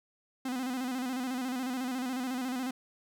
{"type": "tone with vibrato", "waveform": "45% pulse", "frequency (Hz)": 255, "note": "C4", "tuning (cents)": -44, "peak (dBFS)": -32, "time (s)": [0.45, 2.71], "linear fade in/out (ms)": 5, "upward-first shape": "square", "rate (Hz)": 14, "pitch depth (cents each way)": 57, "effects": []}